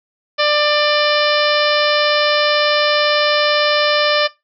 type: harmonic tone with a mistuned harmonic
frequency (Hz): 594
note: D5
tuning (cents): +20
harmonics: 1 / 2 / 3 / 4 / 5 / 6 / 7 / 8 / 9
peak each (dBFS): -16 / -19 / -21 / -22 / -23 / -24 / -24 / -25 / -26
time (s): 0.38-4.28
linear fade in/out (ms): 20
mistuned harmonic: 8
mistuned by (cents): +38
effects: noise-tail reverb RT60 0.2 s tail -19 dB re dry